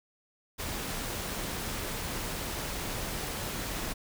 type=noise with amplitude modulation; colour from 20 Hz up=pink; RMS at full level=-34 dBFS; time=0.58-3.94 s; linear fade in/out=20 ms; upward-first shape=sine; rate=235 Hz; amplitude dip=30%; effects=none